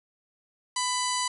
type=harmonic tone with a mistuned harmonic; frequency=998 Hz; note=B5; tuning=18 cents sharp; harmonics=1 / 2 / 3 / 4 / 5 / 6 / 7 / 8 / 9 / 10; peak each=-29 / -36 / -37 / -36 / -35 / -36 / -37 / -37 / -41 / -40 dBFS; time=0.76-1.28 s; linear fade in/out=5 ms; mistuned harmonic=5; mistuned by=-84 cents; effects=none